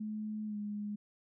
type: tone with pitch glide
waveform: sine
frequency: 214 to 207.5 Hz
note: A3 to G#3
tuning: -48 to -1 cents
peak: -36 dBFS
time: 0-0.96 s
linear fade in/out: 10 ms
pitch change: -53 cents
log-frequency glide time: 0.46-0.57 s
effects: none